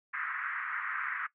pink band-pass noise, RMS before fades -36 dBFS, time 0.13-1.27 s, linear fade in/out 10 ms, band 1200 to 2000 Hz, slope 48 dB/octave, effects noise-tail reverb RT60 0.1 s tail -17 dB re dry

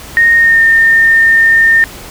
sine tone with pitch glide, 1854 to 1816.9 Hz, A#6 to A#6, -10 to -45 cents, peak -4 dBFS, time 0.17-1.84 s, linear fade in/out 0 ms, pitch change -35 cents, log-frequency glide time 0.36-0.62 s, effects added 60 Hz sine -37 dBFS peak until 2.1 s + pink hiss -30 dBFS RMS until 2.1 s

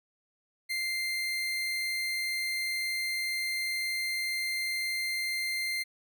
30% pulse tone, 2093 Hz, C7, in tune, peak -27 dBFS, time 0.69-5.84 s, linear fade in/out 20 ms, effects none

